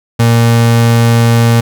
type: tone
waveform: 35% pulse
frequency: 116.54 Hz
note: A#2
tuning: in tune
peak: -4 dBFS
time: 0.19-1.61 s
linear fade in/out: 10 ms
effects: none